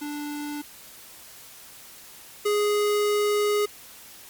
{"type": "tone pair in turn", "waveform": "square", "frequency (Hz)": [293.7, 415.4], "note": ["D4", "G#4"], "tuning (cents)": [0, 0], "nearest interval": "tritone", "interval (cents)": 600, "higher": "second", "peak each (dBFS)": [-31, -21], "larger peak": "second", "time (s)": [[0.01, 0.62], [2.45, 3.66]], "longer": "second", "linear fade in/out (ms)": 10, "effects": ["white hiss -46 dBFS RMS until 4.29 s", "MP3 96 kbps"]}